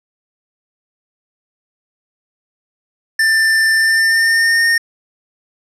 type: tone with pitch glide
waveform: square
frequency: 1781 to 1836.4 Hz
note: A6 to A#6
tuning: +21 to -26 cents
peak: -11 dBFS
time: 3.19-4.78 s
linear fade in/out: 5 ms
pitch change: +53 cents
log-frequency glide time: 3.72-4.67 s
effects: low-pass 10000 Hz 12 dB/octave